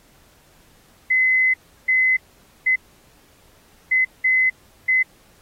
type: tone bursts at uneven times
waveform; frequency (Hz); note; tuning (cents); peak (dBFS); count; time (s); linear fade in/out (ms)
sine; 2037; C7; -47; -14; 6; 1.1-1.54 / 1.88-2.17 / 2.66-2.76 / 3.91-4.05 / 4.24-4.5 / 4.88-5.03; 10
effects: pink hiss -55 dBFS RMS until 5.41 s + AAC 48 kbps